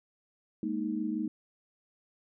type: chord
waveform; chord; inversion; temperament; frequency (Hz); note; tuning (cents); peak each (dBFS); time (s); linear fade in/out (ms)
sine; Ab suspended second; none; just; 207.7 / 233.6 / 311.5; Ab3 / Bb3 / Eb4; 0 / +4 / +2; -35 / -35 / -33; 0.63-1.28; 2
effects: none